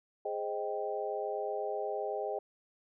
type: chord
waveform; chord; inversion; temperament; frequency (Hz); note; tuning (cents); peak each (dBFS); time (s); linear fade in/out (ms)
sine; Ab major seventh; none; equal; 415.3 / 523.3 / 622.3 / 784; Ab4 / C5 / Eb5 / G5; 0 / 0 / 0 / 0; -37 / -40 / -38 / -39; 0.25-2.39; 5
effects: none